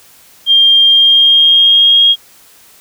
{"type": "tone with pitch glide", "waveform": "sine", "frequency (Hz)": [3200, 3263], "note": ["G7", "G#7"], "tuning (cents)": [35, -31], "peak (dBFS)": -4, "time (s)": [0.46, 2.16], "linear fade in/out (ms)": 50, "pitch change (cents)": 34, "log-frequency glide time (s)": [0.85, 2.05], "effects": ["white hiss -43 dBFS RMS until 2.8 s"]}